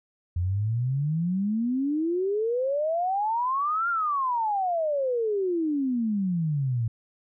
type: exponential two-way sweep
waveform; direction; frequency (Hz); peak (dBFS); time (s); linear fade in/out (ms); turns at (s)
sine; up then down; 85 to 1416 to 110.5; -23; 0.36-6.88; 5; 3.89
effects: none